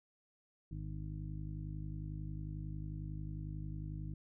harmonic tone with a mistuned harmonic, 51.1 Hz, G#1, 27 cents flat, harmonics 1 / 2 / 3 / 4 / 5 / 6, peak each -44 / -46 / -44 / -58 / -57 / -53 dBFS, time 0.71-4.14 s, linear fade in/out 5 ms, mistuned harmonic 6, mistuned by +16 cents, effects none

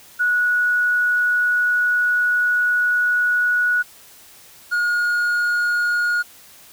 sine / triangle tone pair in turn, 1464 / 1436.4 Hz, F#6 / F6, -19 / +48 cents, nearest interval unison, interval 33 cents, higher first, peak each -15 dBFS, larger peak neither, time 0.19-3.83 / 4.71-6.23 s, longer first, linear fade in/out 20 ms, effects white hiss -46 dBFS RMS until 6.72 s

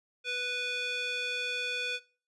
square tone with band-pass filter, 493.9 Hz, B4, in tune, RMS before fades -33 dBFS, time 0.24-2 s, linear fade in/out 50 ms, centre 2800 Hz, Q 3.1, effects noise-tail reverb RT60 0.4 s tail -21 dB re dry + resampled to 24000 Hz

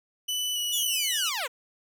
sawtooth tone with vibrato, 2960 Hz, F#7, in tune, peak -24 dBFS, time 0.28-1.3 s, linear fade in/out 10 ms, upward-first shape square, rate 1.8 Hz, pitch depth 14 cents each way
10% pulse linear sweep, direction down, 3582 to 441.7 Hz, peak -20 dBFS, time 0.72-1.48 s, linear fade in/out 20 ms
effects none

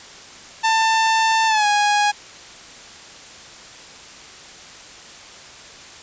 sawtooth tone with pitch glide, 892 to 827.5 Hz, A5 to G#5, +23 to -6 cents, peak -11 dBFS, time 0.63-2.12 s, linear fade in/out 20 ms, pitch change -129 cents, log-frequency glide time 1.47-1.66 s, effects white hiss -40 dBFS RMS until 6.02 s + resampled to 16000 Hz

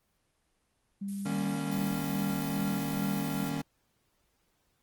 sine tone, 198.4 Hz, G3, 21 cents sharp, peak -33 dBFS, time 1.01-3.45 s, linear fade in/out 10 ms
violet noise, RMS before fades -44 dBFS, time 1.08-3.5 s, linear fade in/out 5 ms
square chord, Eb dominant seventh, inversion none, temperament equal with one note detuned, 153.69 / 196 / 233.1 / 277.2 Hz, Eb3 / G3 / Bb3 / Db4, -21 / 0 / 0 / 0 cents, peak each -37 / -40 / -40 / -36 dBFS, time 1.25-3.62 s, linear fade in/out 10 ms
effects pink hiss -74 dBFS RMS until 4.82 s + Opus 24 kbps

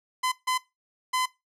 sawtooth tone bursts at uneven times, 1019 Hz, C6, 46 cents flat, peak -20 dBFS, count 3, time 0.23-0.32 / 0.47-0.58 / 1.13-1.26 s, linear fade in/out 10 ms, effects noise-tail reverb RT60 0.2 s tail -18 dB re dry + low-pass 12000 Hz 12 dB/octave

